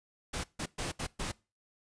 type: noise bursts at uneven times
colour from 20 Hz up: pink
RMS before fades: -36 dBFS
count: 5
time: 0.33-0.44 / 0.59-0.66 / 0.78-0.92 / 0.99-1.07 / 1.19-1.32 s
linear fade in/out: 10 ms
effects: noise-tail reverb RT60 0.3 s tail -22 dB re dry + resampled to 22050 Hz